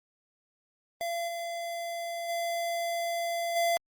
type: tone with level steps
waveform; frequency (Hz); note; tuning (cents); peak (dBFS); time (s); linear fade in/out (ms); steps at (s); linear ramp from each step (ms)
square; 682; F5; -41; -31 / -34 / -30 / -25; 1.01-3.77; 0; 1.27 / 2.28 / 3.55; 20
effects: Opus 32 kbps